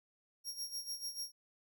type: tone with tremolo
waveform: sawtooth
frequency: 5588 Hz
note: F8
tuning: in tune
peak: -35 dBFS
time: 0.44-1.32 s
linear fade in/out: 50 ms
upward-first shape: sine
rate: 6.8 Hz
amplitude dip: 75%
effects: none